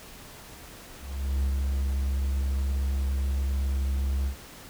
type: tone with ADSR envelope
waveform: triangle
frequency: 67.7 Hz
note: C#2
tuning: 40 cents flat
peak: -20 dBFS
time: 0.98-4.36 s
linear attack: 450 ms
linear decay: 75 ms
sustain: -2 dB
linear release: 88 ms
effects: pink hiss -46 dBFS RMS until 4.69 s